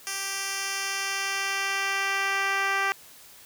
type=tone with band-pass filter sweep; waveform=10% pulse; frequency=392 Hz; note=G4; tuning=in tune; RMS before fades=-28 dBFS; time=0.07-2.92 s; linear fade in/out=0 ms; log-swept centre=7500 to 1700 Hz; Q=0.77; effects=white hiss -50 dBFS RMS until 3.45 s